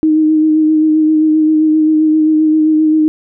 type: tone with vibrato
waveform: sine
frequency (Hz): 311.1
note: D#4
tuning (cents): 0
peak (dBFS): -7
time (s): 0.03-3.08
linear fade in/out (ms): 0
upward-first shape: sine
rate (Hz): 7.6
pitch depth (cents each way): 21
effects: none